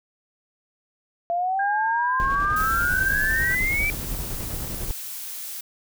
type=exponential sweep; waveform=sine; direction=up; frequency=680 to 2349 Hz; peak=-21 dBFS; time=1.3-3.9 s; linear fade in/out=0 ms
type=tone with pitch glide; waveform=sine; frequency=1611 to 1557.9 Hz; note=G6 to G6; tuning=+47 to -11 cents; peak=-25 dBFS; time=1.59-3.55 s; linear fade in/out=5 ms; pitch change=-58 cents; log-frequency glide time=2.03-3.15 s
type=noise with tremolo; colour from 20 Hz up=brown; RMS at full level=-29 dBFS; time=2.2-4.91 s; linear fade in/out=0 ms; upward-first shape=square; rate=10 Hz; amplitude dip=35%
type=noise; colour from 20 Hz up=blue; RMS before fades=-34 dBFS; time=2.56-5.61 s; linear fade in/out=5 ms
effects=none